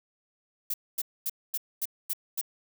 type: noise bursts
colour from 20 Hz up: violet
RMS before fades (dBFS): -30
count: 7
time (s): 0.7-2.413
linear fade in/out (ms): 5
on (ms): 39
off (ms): 240
effects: none